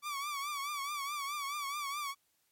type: tone with vibrato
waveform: sawtooth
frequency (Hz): 1147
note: D6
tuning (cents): -41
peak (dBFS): -32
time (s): 0.02-2.15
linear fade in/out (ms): 50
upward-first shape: triangle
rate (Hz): 4.7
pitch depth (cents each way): 94
effects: white hiss -75 dBFS RMS until 2.51 s + MP3 64 kbps